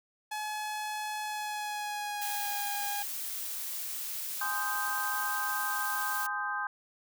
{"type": "tone with pitch glide", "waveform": "sawtooth", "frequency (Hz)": [850, 816.8], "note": ["G#5", "G#5"], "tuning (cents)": [40, -29], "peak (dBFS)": -30, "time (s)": [0.31, 3.03], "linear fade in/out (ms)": 10, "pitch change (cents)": -69, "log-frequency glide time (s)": [1.24, 2.66]}
{"type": "noise", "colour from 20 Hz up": "blue", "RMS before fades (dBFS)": -37, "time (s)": [2.21, 6.27], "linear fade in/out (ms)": 10}
{"type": "chord", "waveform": "sine", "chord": "Ab major seventh", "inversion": "none", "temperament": "equal with one note detuned", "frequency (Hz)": [830.6, 1033.9, 1244.5, 1568], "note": ["Ab5", "C6", "Eb6", "G6"], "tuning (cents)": [0, -21, 0, 0], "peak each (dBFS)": [-38, -38, -37, -34], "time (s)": [4.41, 6.67], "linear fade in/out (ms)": 2}
{"effects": []}